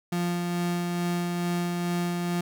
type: tone with tremolo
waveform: 35% pulse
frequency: 174.61 Hz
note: F3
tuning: in tune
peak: -23 dBFS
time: 0.12-2.41 s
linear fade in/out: 5 ms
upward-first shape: sine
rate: 2.3 Hz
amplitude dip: 25%
effects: none